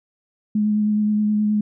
sine tone with vibrato, 211 Hz, G#3, 28 cents sharp, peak -16 dBFS, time 0.55-1.61 s, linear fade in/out 5 ms, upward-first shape sine, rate 9.5 Hz, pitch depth 15 cents each way, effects none

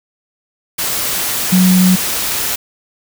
sine tone in noise, 184.3 Hz, F#3, 7 cents flat, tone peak -7 dBFS, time 1.52-1.96 s, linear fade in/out 10 ms, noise white, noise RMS -18 dBFS, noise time 0.78-2.56 s, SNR +8 dB, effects none

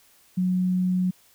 sine tone, 183 Hz, F#3, 19 cents flat, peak -20 dBFS, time 0.37-1.11 s, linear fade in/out 10 ms, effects white hiss -58 dBFS RMS until 1.34 s

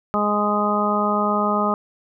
harmonic tone, 207.7 Hz, G#3, in tune, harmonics 1 / 2 / 3 / 4 / 5 / 6, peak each -23 / -27 / -25 / -26 / -27 / -22 dBFS, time 0.14-1.74 s, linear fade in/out 0 ms, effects none

